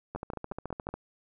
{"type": "two click trains", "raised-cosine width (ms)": 1, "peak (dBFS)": [-22, -22], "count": [12, 5], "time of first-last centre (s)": [[0.16, 0.94], [0.15, 0.889]], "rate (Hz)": [14.1, 5.41], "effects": []}